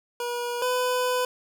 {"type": "tone pair in turn", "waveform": "25% pulse", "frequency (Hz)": [481.9, 500.7], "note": ["B4", "B4"], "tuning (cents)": [-43, 24], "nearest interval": "minor second", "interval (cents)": 67, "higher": "second", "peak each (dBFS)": [-24, -19], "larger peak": "second", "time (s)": [[0.2, 0.62], [0.62, 1.25]], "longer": "second", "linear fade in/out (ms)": 2, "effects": []}